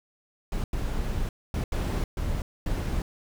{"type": "noise bursts at uneven times", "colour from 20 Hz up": "brown", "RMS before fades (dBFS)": -28, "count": 6, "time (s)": [[0.52, 0.64], [0.73, 1.29], [1.54, 1.64], [1.72, 2.04], [2.17, 2.42], [2.66, 3.02]], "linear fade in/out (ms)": 2, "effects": []}